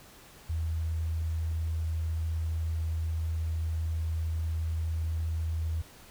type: tone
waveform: sine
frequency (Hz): 80.9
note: E2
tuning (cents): -32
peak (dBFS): -28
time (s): 0.49-5.82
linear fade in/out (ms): 10
effects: pink hiss -53 dBFS RMS until 6.1 s